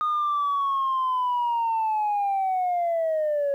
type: linear sweep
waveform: sine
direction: down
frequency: 1234 to 554.4 Hz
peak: -20 dBFS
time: 0.01-3.54 s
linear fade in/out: 0 ms
effects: tanh soft clip ceiling -19 dBFS + 10-bit